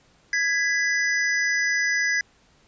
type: tone pair together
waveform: square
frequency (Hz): 1663.2 / 1987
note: G#6 / B6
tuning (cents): +2 / +10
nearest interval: minor third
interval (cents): 308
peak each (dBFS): -24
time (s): 0.33-2.21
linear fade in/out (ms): 2
effects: pink hiss -59 dBFS RMS until 2.67 s + resampled to 16000 Hz